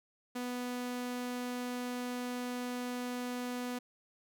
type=tone; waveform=sawtooth; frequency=246.9 Hz; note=B3; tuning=in tune; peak=-32 dBFS; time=0.35-3.79 s; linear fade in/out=10 ms; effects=none